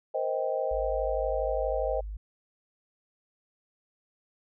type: chord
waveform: sine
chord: C minor seventh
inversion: third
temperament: just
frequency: 470.9 / 523.3 / 627.9 / 784.9 Hz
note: Bb4 / C5 / Eb5 / G5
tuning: +18 / 0 / +16 / +2 cents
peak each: -35 / -30 / -31 / -35 dBFS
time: 0.14-2.01 s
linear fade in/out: 10 ms
type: tone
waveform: sine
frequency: 51.2 Hz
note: G#1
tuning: 24 cents flat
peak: -34 dBFS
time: 0.71-2.17 s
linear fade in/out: 5 ms
effects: none